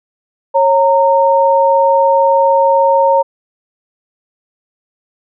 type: tone pair together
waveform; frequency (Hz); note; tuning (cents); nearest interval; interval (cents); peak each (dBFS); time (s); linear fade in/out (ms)
sine; 547.6 / 921; C#5 / A#5; -21 / -21; major sixth; 900; -10; 0.54-3.23; 20
effects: none